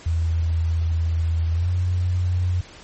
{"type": "tone with pitch glide", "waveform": "sine", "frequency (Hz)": [82.2, 89.64], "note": ["E2", "F2"], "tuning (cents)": [-4, 46], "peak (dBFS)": -18, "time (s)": [0.06, 2.61], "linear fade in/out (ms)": 5, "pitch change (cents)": 150, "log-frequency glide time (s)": [1.53, 1.7], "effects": ["pink hiss -44 dBFS RMS until 2.83 s", "MP3 32 kbps"]}